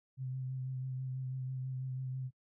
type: tone with vibrato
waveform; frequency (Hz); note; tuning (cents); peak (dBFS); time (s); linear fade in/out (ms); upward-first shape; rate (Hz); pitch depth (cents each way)
sine; 130; C3; -11; -36; 0.17-2.31; 50; sine; 6.1; 22
effects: noise-tail reverb RT60 0.1 s tail -25 dB re dry